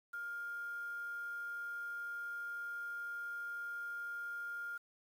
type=tone with quantisation; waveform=sine; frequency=1407 Hz; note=F6; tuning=12 cents sharp; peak=-40 dBFS; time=0.13-4.78 s; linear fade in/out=10 ms; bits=10; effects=none